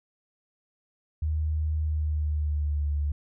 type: tone with pitch glide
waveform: sine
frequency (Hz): 77.4 to 73.06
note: D#2 to D2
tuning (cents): -9 to -8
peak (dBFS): -24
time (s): 1.22-3.12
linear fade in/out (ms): 5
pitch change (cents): -99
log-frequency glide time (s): 1.82-2.88
effects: none